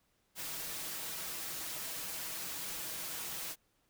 white noise with comb filter, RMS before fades -41 dBFS, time 0.35-3.56 s, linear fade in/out 50 ms, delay 6.2 ms, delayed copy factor +0.5, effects pink hiss -75 dBFS RMS until 3.89 s

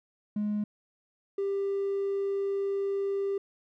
triangle tone pair in turn, 209.1 / 395.6 Hz, G#3 / G4, +12 / +16 cents, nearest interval major seventh, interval 1104 cents, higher second, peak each -24 dBFS, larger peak neither, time 0.36-0.64 / 1.38-3.38 s, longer second, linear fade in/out 5 ms, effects tanh soft clip ceiling -23 dBFS

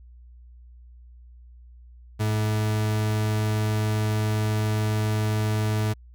40% pulse tone, 107.4 Hz, A2, 41 cents flat, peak -21 dBFS, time 2.19-5.94 s, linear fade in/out 20 ms, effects added 60 Hz sine -45 dBFS peak until 6.14 s

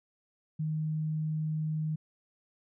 sine tone, 155.56 Hz, D#3, in tune, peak -29 dBFS, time 0.59-1.96 s, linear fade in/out 10 ms, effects none

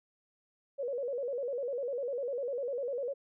sine tone with vibrato, 519 Hz, C5, 14 cents flat, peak -32 dBFS, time 0.78-3.14 s, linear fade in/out 20 ms, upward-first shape square, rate 10 Hz, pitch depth 120 cents each way, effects none

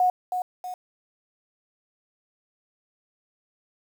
sine tone with echo, 730 Hz, F#5, 24 cents flat, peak -17 dBFS, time 0-0.1 s, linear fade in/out 2 ms, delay 320 ms, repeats 2, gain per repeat -7 dB, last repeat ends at 0.74 s, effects 8-bit

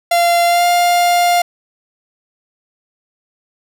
45% pulse tone with pitch glide, 690 to 702.1 Hz, F5 to F5, -21 to +9 cents, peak -10 dBFS, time 0.11-1.42 s, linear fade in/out 5 ms, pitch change +30 cents, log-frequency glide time 0.45-0.66 s, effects none

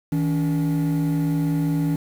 triangle tone pair together, 159.89 / 284.9 Hz, D#3 / C#4, +47 / +48 cents, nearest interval minor seventh, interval 1001 cents, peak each -18 / -20 dBFS, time 0.12-1.96 s, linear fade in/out 5 ms, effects tanh soft clip ceiling -13 dBFS + 7-bit

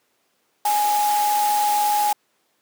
sine tone in noise, 832 Hz, G#5, 3 cents sharp, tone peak -17 dBFS, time 0.65-2.13 s, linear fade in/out 5 ms, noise white, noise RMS -28 dBFS, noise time 0.65-2.13 s, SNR +8 dB, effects pink hiss -66 dBFS RMS until 2.61 s + high-pass 300 Hz 12 dB/octave

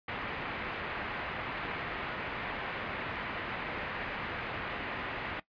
white low-pass noise, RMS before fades -38 dBFS, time 0.08-5.4 s, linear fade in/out 5 ms, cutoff 2400 Hz, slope 24 dB/octave, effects noise-tail reverb RT60 0.1 s tail -18 dB re dry + resampled to 11025 Hz

